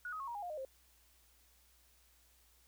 sine tone with pitch steps, 1458 / 1262 / 1092.3 / 945.4 / 818.3 / 708.2 / 613 / 530.6 Hz, F#6 / D#6 / C#6 / A#5 / G#5 / F5 / D#5 / C5, -26 / +24 / -26 / +24 / -26 / +24 / -26 / +24 cents, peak -40 dBFS, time 0.05-0.65 s, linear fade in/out 2 ms, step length 75 ms, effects added 60 Hz sine -70 dBFS peak until 2.67 s + white hiss -69 dBFS RMS until 2.67 s

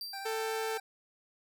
45% pulse tone with exponential decay, 4699 Hz, D8, in tune, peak -36 dBFS, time 0.01-0.8 s, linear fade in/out 1 ms, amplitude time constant 170 ms
25% pulse tone with vibrato, 784 Hz, G5, in tune, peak -36 dBFS, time 0.13-0.8 s, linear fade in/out 5 ms, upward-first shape sine, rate 13 Hz, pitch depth 11 cents each way
sawtooth tone, 443.5 Hz, A4, 14 cents sharp, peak -29 dBFS, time 0.25-0.78 s, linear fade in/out 10 ms
effects none

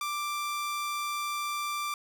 sawtooth tone, 1178 Hz, D6, 5 cents sharp, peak -27 dBFS, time 0.01-1.94 s, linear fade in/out 2 ms, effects none

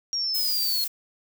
sine linear sweep, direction down, 5630 to 4258 Hz, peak -24 dBFS, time 0.13-0.84 s, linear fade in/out 0 ms
violet noise, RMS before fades -29 dBFS, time 0.34-0.88 s, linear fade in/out 10 ms
effects none

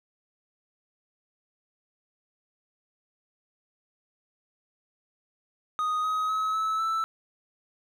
triangle tone with pitch steps, 1244.5 / 1263.3 / 1282.4 / 1301.9 / 1321.6 Hz, D#6 / D#6 / E6 / E6 / E6, 0 / +26 / -48 / -22 / +4 cents, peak -23 dBFS, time 5.79-7.04 s, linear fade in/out 0 ms, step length 250 ms, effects none

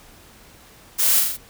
blue noise with echo, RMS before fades -19 dBFS, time 0.98-1.21 s, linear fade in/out 20 ms, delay 41 ms, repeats 4, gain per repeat -3 dB, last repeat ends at 1.374 s, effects pink hiss -48 dBFS RMS until 1.49 s

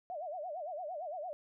sine tone with vibrato, 660 Hz, E5, 2 cents sharp, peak -38 dBFS, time 0.1-1.33 s, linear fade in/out 0 ms, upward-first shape sine, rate 8.8 Hz, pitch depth 220 cents each way, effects none

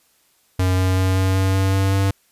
square tone with pitch steps, 92.5 / 93.2 / 93.9 / 94.61 / 95.32 / 96.04 / 96.76 / 97.49 Hz, F#2 / F#2 / F#2 / F#2 / G2 / G2 / G2 / G2, 0 / +13 / +26 / +39 / -48 / -35 / -22 / -9 cents, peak -16 dBFS, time 0.59-2.11 s, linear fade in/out 5 ms, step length 190 ms, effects white hiss -60 dBFS RMS until 2.31 s + resampled to 32000 Hz

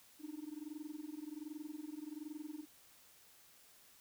sine tone with amplitude modulation, 303.1 Hz, D#4, 45 cents flat, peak -39 dBFS, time 0.19-2.66 s, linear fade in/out 50 ms, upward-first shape sine, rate 21.3 Hz, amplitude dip 95%, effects tanh soft clip ceiling -39 dBFS + white hiss -64 dBFS RMS until 4 s

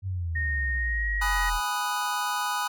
sine exponential sweep, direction down, 98 to 39 Hz, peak -27 dBFS, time 0.02-1.61 s, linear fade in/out 50 ms
sine tone with pitch glide, 1850 to 1895.4 Hz, A#6 to A#6, -14 to +28 cents, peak -27 dBFS, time 0.35-1.5 s, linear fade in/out 10 ms, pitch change +42 cents, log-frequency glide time 0.74-1.08 s
square chord, G# minor seventh, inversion none, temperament equal, 830.6 / 987.8 / 1244.5 / 1480 Hz, G#5 / B5 / D#6 / F#6, 0 / 0 / 0 / 0 cents, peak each -33 / -32 / -32 / -34 dBFS, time 1.21-2.68 s, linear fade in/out 10 ms
effects none

